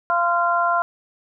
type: harmonic tone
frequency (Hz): 345.2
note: F4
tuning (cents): -20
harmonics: 2 / 3 / 4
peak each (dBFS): -21 / -21 / -21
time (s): 0.1-0.82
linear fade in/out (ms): 0
effects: none